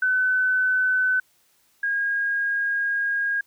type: tone pair in turn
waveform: sine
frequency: 1511 / 1630.4 Hz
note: F#6 / G#6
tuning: +36 / -32 cents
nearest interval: minor second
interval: 132 cents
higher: second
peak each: -18 / -21 dBFS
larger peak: first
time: 0.02-1.2 / 1.83-3.41 s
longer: second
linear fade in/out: 5 ms
effects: white hiss -63 dBFS RMS until 3.46 s